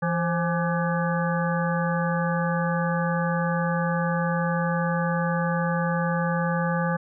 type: harmonic tone with a mistuned harmonic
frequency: 168.5 Hz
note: E3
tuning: 38 cents sharp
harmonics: 1 / 3 / 5 / 7 / 9 / 10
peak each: -24 / -29 / -31 / -32 / -34 / -34 dBFS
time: 0.02-6.97 s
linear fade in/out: 10 ms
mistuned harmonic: 3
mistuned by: +69 cents
effects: none